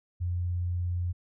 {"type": "tone", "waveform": "sine", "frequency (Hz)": 88.3, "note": "F2", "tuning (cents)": 20, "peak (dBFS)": -27, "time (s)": [0.2, 1.13], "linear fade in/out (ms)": 20, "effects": []}